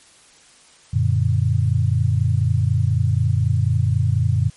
sine chord, Gb augmented, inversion none, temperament equal, 92.5 / 116.54 / 146.83 Hz, Gb2 / Bb2 / D3, 0 / 0 / 0 cents, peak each -19 / -18 / -22 dBFS, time 0.93-4.5 s, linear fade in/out 10 ms, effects white hiss -50 dBFS RMS until 4.56 s + MP3 48 kbps

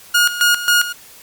sawtooth tone with tremolo, 1433 Hz, F6, 44 cents sharp, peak -7 dBFS, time 0.14-0.93 s, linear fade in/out 10 ms, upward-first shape square, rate 3.7 Hz, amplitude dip 75%, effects white hiss -42 dBFS RMS until 1.22 s + Opus 48 kbps

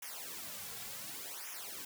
white noise with flanger, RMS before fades -45 dBFS, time 0.02-1.85 s, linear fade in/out 5 ms, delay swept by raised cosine 0.23 to 3.33 ms, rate 0.68 Hz, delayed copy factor -1, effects none

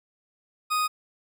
40% pulse tone, 1244.5 Hz, D#6, in tune, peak -22 dBFS, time 0.7-0.88 s, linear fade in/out 20 ms, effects none

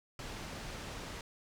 pink low-pass noise, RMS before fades -44 dBFS, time 0.19-1.21 s, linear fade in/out 2 ms, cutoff 6400 Hz, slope 12 dB/octave, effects none

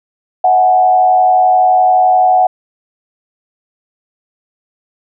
sine tone with frequency modulation, 740 Hz, F#5, in tune, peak -6 dBFS, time 0.44-2.47 s, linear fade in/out 5 ms, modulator 91.6 Hz, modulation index 0.59, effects none

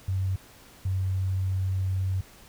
sine tone pair in turn, 94.8 / 94.38 Hz, F#2 / F#2, +43 / +35 cents, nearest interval unison, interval 8 cents, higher first, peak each -24 dBFS, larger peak neither, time 0.08-0.36 / 0.85-2.21 s, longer second, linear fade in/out 5 ms, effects pink hiss -52 dBFS RMS until 2.48 s

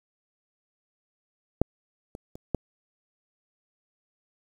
clicks, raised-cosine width 2 ms, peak -6 / -25 / -28 / -11 dBFS, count 4, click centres 1.616 / 2.151 / 2.355 / 2.547 s, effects 8-bit

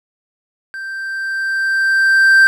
triangle tone with level ramp, 1568 Hz, G6, in tune, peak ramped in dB -23 to -3 dBFS, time 0.74-2.47 s, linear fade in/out 0 ms, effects none

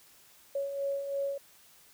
sine beating tone pair, 554 / 557 Hz, C#5 / C#5, -1 / +8 cents, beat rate 3 Hz, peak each -40 / -31 dBFS, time 0.55-1.38 s, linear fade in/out 5 ms, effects white hiss -59 dBFS RMS until 1.93 s

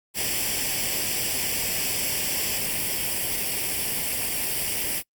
white noise with comb filter, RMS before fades -26 dBFS, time 0.14-5.03 s, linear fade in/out 50 ms, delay 0.38 ms, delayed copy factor +0.7, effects noise-tail reverb RT60 0.1 s tail -26 dB re dry + Opus 48 kbps

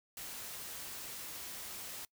white noise, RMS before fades -45 dBFS, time 0.17-2.05 s, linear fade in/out 2 ms, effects noise-tail reverb RT60 0.1 s tail -23 dB re dry

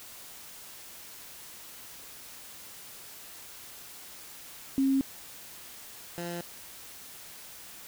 sine / 15% pulse tone pair in turn, 269.8 / 172.48 Hz, C#4 / F3, -47 / -21 cents, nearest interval minor sixth, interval 774 cents, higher first, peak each -22 / -28 dBFS, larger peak first, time 4.78-5.01 / 6.18-6.41 s, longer neither, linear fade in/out 0 ms, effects white hiss -47 dBFS RMS until 7.87 s

